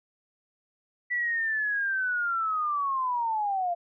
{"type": "linear sweep", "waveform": "sine", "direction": "down", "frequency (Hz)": [1970, 680], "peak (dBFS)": -25, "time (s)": [1.1, 3.75], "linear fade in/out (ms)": 20, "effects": []}